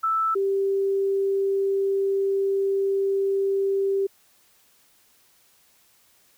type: tone pair in turn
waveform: sine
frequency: 1318.5 / 392 Hz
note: E6 / G4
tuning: 0 / 0 cents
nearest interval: octave + major sixth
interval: 2100 cents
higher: first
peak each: -20 / -20 dBFS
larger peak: neither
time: 0.03-0.35 / 0.35-4.07 s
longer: second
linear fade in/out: 10 ms
effects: white hiss -60 dBFS RMS until 6.37 s